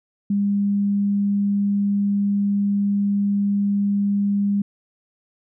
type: tone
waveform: sine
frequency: 201.6 Hz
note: G3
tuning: 49 cents sharp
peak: -17 dBFS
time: 0.3-4.62 s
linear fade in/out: 5 ms
effects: none